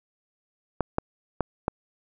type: clicks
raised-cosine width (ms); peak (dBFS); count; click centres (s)
1; -9; 4; 0.807 / 0.984 / 1.407 / 1.681
effects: none